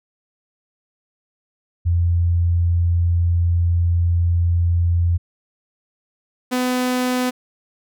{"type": "tone pair in turn", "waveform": ["sine", "sawtooth"], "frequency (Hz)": [86, 251.4], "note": ["F2", "B3"], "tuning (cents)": [-26, 31], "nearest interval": "octave + perfect fifth", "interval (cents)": 1857, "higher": "second", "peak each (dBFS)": -14, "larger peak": "neither", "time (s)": [[1.85, 5.18], [6.51, 7.31]], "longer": "first", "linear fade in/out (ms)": 20, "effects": []}